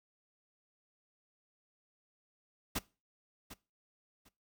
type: noise with echo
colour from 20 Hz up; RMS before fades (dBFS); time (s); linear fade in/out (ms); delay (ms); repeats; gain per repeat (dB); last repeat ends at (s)
pink; -34; 2.75-2.79; 10; 750; 2; -14; 4.29
effects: noise-tail reverb RT60 0.3 s tail -21 dB re dry